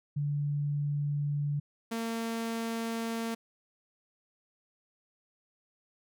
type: tone pair in turn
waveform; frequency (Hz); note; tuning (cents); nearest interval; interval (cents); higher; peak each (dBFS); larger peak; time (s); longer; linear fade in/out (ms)
sine / sawtooth; 145.2 / 228.2; D3 / A#3; -19 / -37; minor sixth; 782; second; -28; neither; 0.16-1.6 / 1.91-3.35; neither; 10
effects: none